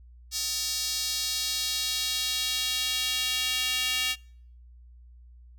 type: tone with high-pass filter sweep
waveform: square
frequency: 253.8 Hz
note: B3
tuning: 47 cents sharp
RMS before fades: -29 dBFS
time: 0.31-4.16 s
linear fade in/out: 50 ms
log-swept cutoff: 5000 to 2800 Hz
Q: 2.2
effects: noise-tail reverb RT60 0.6 s tail -26 dB re dry + added 60 Hz sine -48 dBFS peak until 5.58 s